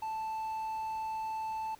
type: tone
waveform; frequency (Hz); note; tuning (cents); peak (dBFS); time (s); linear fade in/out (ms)
triangle; 880; A5; 0; -32; 0.02-1.75; 5
effects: pink hiss -59 dBFS RMS until 1.79 s

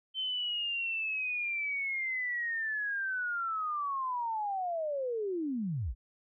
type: linear sweep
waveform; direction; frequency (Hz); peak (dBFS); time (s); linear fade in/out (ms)
sine; down; 3097 to 38.89; -31; 0.14-5.95; 50
effects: none

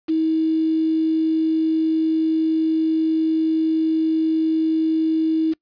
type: tone with quantisation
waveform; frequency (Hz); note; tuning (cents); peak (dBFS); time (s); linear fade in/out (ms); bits
sine; 319.2; D#4; +44; -16; 0.08-5.54; 20; 6
effects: noise-tail reverb RT60 0.1 s tail -23 dB re dry + resampled to 11025 Hz

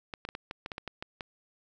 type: clicks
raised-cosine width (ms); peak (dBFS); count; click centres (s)
0.3; -21; 11; 0.138 / 0.251 / 0.289 / 0.351 / 0.511 / 0.661 / 0.718 / 0.781 / 0.877 / 1.025 / 1.208
effects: none

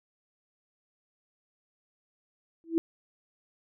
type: tone with exponential growth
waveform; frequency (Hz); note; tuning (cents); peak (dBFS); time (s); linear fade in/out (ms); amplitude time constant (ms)
sine; 329.6; E4; 0; -18; 2.64-2.78; 0; 30
effects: none

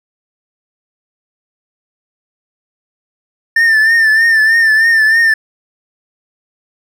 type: tone with vibrato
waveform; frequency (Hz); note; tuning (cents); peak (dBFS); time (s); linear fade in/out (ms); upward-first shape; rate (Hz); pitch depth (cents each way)
triangle; 1790; A6; +29; -5; 3.56-5.34; 5; triangle; 3.2; 65
effects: none

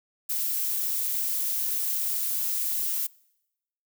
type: noise with amplitude modulation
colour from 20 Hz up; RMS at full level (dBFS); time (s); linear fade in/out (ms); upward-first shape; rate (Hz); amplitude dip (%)
violet; -26; 0.29-3.07; 10; sine; 254; 40
effects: noise-tail reverb RT60 0.9 s tail -25 dB re dry

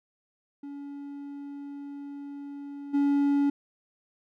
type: tone with level steps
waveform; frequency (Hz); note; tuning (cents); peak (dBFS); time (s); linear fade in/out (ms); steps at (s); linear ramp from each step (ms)
triangle; 283.4; C#4; +38; -35 / -19; 0.63-3.5; 5; 2.93; 20
effects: none

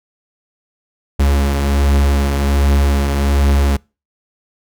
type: beating tone pair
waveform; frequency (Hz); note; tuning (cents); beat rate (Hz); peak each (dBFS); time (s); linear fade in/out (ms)
45% pulse; 69 / 70.3; C#2 / C#2; -7 / +25; 1.3; -21 / -12; 1.19-3.77; 10
effects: noise-tail reverb RT60 0.3 s tail -26 dB re dry

